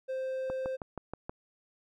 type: tone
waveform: triangle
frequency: 523.3 Hz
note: C5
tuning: in tune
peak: -30 dBFS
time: 0.08-0.77 s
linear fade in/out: 20 ms
type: click train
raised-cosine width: 1 ms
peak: -23 dBFS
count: 6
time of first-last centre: 0.5-1.295 s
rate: 6.29 Hz
effects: none